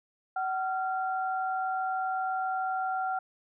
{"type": "tone pair together", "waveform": "sine", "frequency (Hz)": [755.4, 1383], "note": ["F#5", "F6"], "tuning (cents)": [36, -17], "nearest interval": "minor seventh", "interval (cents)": 1047, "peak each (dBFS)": [-29, -34], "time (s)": [0.36, 3.19], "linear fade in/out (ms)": 5, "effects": []}